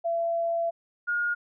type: tone pair in turn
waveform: sine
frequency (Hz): 674 / 1428.2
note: E5 / F6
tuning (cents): +38 / +38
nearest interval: octave + minor second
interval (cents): 1300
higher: second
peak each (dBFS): -24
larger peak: neither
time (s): 0.04-0.71 / 1.07-1.35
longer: first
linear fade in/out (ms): 20
effects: none